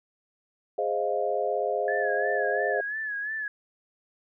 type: chord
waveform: sine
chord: F minor seventh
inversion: first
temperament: equal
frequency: 415.3 / 523.3 / 622.3 / 698.5 Hz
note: Ab4 / C5 / Eb5 / F5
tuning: 0 / 0 / 0 / 0 cents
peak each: -30 dBFS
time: 0.78-2.81 s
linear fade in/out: 5 ms
type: tone with vibrato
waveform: sine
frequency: 1702 Hz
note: G#6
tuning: 42 cents sharp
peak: -29 dBFS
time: 1.88-3.48 s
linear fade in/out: 2 ms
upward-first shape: sine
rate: 2.9 Hz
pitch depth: 67 cents each way
effects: none